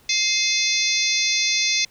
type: harmonic tone with a mistuned harmonic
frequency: 698.5 Hz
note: F5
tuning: in tune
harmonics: 3 / 4 / 5 / 6 / 7 / 8 / 9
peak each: -26 / -26 / -26 / -26 / -26 / -26 / -26 dBFS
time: 0.09-1.85 s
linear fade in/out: 5 ms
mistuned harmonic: 4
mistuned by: -150 cents
effects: pink hiss -55 dBFS RMS until 1.9 s